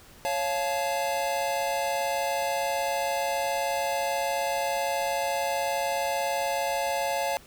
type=chord; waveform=square; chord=Db augmented; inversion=none; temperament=just; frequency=554.4 / 693 / 866.2 Hz; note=Db5 / F5 / A5; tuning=0 / -14 / -27 cents; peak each=-31 dBFS; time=0.25-7.37 s; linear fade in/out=0 ms; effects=pink hiss -52 dBFS RMS until 7.46 s